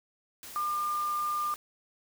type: tone in noise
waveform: sine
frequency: 1200 Hz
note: D6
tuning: 37 cents sharp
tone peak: -28 dBFS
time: 0.56-1.54 s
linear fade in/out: 0 ms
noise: white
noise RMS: -45 dBFS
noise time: 0.43-1.56 s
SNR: +14 dB
effects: none